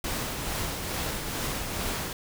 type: noise with tremolo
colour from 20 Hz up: pink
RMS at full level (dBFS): -30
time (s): 0.04-2.13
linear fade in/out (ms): 2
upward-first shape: triangle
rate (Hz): 2.3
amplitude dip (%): 40
effects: none